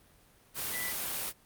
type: tone in noise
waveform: sine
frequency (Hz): 1981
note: B6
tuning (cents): +5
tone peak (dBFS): -37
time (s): 0.71-0.94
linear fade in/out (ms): 50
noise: white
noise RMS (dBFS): -35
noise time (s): 0.54-1.33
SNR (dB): -5
effects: pink hiss -62 dBFS RMS until 1.45 s + Opus 32 kbps